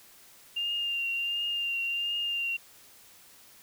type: tone with vibrato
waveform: sine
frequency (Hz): 2794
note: F7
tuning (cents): 0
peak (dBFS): -28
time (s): 0.56-2.57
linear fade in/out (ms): 10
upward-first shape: triangle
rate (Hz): 1.4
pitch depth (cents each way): 29
effects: white hiss -55 dBFS RMS until 3.62 s